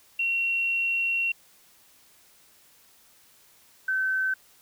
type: tone pair in turn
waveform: sine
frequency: 2734 / 1534.4 Hz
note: F7 / G6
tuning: -37 / -37 cents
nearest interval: minor seventh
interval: 1000 cents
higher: first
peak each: -23 dBFS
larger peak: neither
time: 0.19-1.32 / 3.88-4.34 s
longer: first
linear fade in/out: 5 ms
effects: white hiss -58 dBFS RMS until 4.61 s